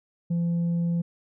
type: tone with tanh clipping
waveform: sine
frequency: 170.5 Hz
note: F3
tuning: 41 cents flat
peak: -23 dBFS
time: 0.3-1.02 s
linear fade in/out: 10 ms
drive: 2 dB
effects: none